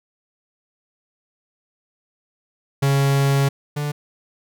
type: tone pair in turn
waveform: 45% pulse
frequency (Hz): 138.59 / 146.83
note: C#3 / D3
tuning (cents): 0 / 0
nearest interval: minor second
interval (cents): 100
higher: second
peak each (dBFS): -15 / -22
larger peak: first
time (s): 2.82-3.49 / 3.76-3.92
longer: first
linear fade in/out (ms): 10
effects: none